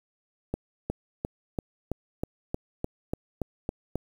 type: accelerating click train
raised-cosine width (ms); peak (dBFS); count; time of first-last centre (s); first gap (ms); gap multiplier
2; -15; 12; 0.54-3.956; 360; 0.97
effects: 8-bit